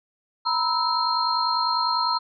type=tone cluster; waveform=sine; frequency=944 / 994 / 1306 / 4195 Hz; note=A#5 / B5 / E6 / C8; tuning=+22 / +11 / -17 / +4 cents; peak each=-26 dBFS; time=0.45-2.19 s; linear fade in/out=20 ms; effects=none